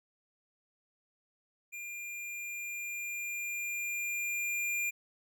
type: tone with level ramp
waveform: square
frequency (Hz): 2400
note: D7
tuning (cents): +37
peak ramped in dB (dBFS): -41 to -31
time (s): 1.72-4.91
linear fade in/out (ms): 20
effects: none